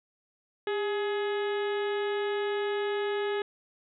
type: harmonic tone with a mistuned harmonic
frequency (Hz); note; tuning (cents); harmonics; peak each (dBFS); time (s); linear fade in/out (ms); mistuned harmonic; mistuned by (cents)
421.3; G#4; +25; 1 / 2 / 3 / 4 / 5 / 6 / 7 / 8 / 9; -28 / -38 / -42 / -39 / -44 / -49 / -46 / -47 / -50; 0.67-3.42; 2; 1; -62
effects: none